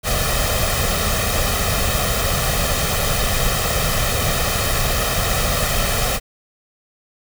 pink noise with comb filter, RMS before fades -19 dBFS, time 0.03-6.2 s, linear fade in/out 50 ms, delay 1.6 ms, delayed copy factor +0.7, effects none

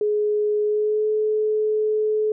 sine tone with pitch glide, 420 to 429.1 Hz, G#4 to A4, +19 to -43 cents, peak -18 dBFS, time 0.01-2.32 s, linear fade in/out 2 ms, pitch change +38 cents, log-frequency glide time 0.63-1.08 s, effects none

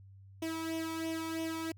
sawtooth tone with flanger, 324.4 Hz, E4, 28 cents flat, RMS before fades -37 dBFS, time 0.42-1.72 s, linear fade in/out 5 ms, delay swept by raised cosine 0.33 to 0.89 ms, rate 3 Hz, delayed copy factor +0.7, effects added 97 Hz sine -52 dBFS peak until 1.77 s

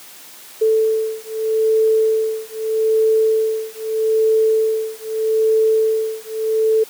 sine beating tone pair, 440 / 440.8 Hz, A4 / A4, 0 / +3 cents, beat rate 0.8 Hz, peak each -17 dBFS, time 0.61-6.84 s, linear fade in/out 10 ms, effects white hiss -40 dBFS RMS until 6.89 s + high-pass 200 Hz 12 dB/octave

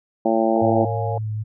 harmonic tone, 112.4 Hz, A2, 37 cents sharp, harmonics 2 / 3 / 4 / 5 / 6 / 7 / 8, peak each -23 / -21 / -29 / -22 / -23 / -24 / -34 dBFS, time 0.25-0.85 s, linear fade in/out 5 ms
sine chord, Bb minor seventh, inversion none, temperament equal with one note detuned, 459.5 / 554.4 / 698.5 / 830.6 Hz, Bb4 / Db5 / F5 / Ab5, -25 / 0 / 0 / 0 cents, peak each -29 dBFS, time 0.56-1.18 s, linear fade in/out 2 ms
sine tone with vibrato, 108 Hz, A2, 32 cents flat, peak -23 dBFS, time 0.61-1.44 s, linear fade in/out 20 ms, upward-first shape sine, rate 3.8 Hz, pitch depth 12 cents each way
effects none

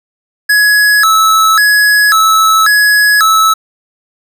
square tone with vibrato, 1480 Hz, F#6, in tune, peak -6 dBFS, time 0.49-3.54 s, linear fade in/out 10 ms, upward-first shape square, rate 0.92 Hz, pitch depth 220 cents each way, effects none

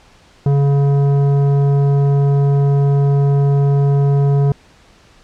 triangle tone with tanh clipping, 140.7 Hz, C#3, 26 cents sharp, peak -12 dBFS, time 0.46-4.52 s, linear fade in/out 2 ms, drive 16 dB, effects pink hiss -48 dBFS RMS until 5.23 s + low-pass 6000 Hz 12 dB/octave

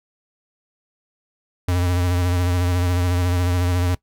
square tone with vibrato, 89 Hz, F2, 33 cents sharp, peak -18 dBFS, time 1.68-3.95 s, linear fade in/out 5 ms, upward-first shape sine, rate 14 Hz, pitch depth 36 cents each way, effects noise-tail reverb RT60 0.1 s tail -20 dB re dry

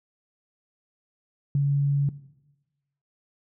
sine tone, 141.4 Hz, C#3, 35 cents sharp, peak -19 dBFS, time 1.55-2.09 s, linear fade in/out 2 ms, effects noise-tail reverb RT60 1.0 s tail -17 dB re dry

